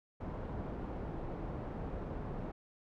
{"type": "low-pass noise", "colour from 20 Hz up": "pink", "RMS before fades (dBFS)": -41, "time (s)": [0.2, 2.52], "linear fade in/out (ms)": 10, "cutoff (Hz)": 780, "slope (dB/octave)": 12, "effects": []}